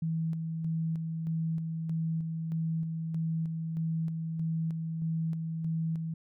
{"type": "tone with tremolo", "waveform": "sine", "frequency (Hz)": 162.3, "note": "E3", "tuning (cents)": -27, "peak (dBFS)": -28, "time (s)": [0.02, 6.14], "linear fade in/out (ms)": 5, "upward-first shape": "square", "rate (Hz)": 1.6, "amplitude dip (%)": 35, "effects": []}